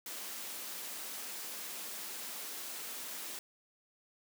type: high-pass noise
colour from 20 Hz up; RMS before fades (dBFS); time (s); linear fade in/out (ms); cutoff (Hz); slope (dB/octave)
white; -43; 0.06-3.39; 2; 200; 24
effects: none